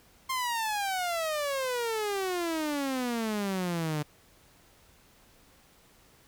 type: exponential sweep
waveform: sawtooth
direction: down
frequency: 1064 to 146.83 Hz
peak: -25 dBFS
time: 0.29-4.03 s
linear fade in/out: 10 ms
effects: pink hiss -60 dBFS RMS until 6.27 s